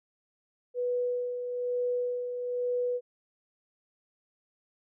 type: tone with tremolo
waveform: sine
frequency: 491.8 Hz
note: B4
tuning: 7 cents flat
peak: -26 dBFS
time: 0.74-3.01 s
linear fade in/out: 50 ms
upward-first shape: sine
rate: 1.1 Hz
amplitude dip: 50%
effects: none